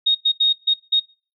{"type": "tone bursts at uneven times", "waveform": "sine", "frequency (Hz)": 3729, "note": "A#7", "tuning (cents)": 0, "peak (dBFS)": -13, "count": 5, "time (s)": [[0.06, 0.15], [0.25, 0.32], [0.4, 0.53], [0.67, 0.74], [0.92, 1]], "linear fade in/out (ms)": 10, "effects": ["noise-tail reverb RT60 0.4 s tail -26 dB re dry"]}